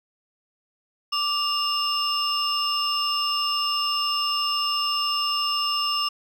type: tone cluster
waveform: triangle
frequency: 1174 / 2821 / 5270 Hz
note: D6 / F7 / E8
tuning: -1 / +17 / -1 cents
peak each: -25 dBFS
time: 1.12-6.09 s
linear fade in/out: 10 ms
effects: none